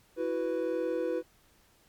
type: chord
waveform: triangle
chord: E suspended second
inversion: none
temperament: just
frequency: 329.6 / 370.8 / 494.4 Hz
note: E4 / F#4 / B4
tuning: 0 / +4 / +2 cents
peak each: -32 / -33 / -29 dBFS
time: 0.16-1.23 s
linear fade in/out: 50 ms
effects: pink hiss -64 dBFS RMS until 1.88 s + MP3 96 kbps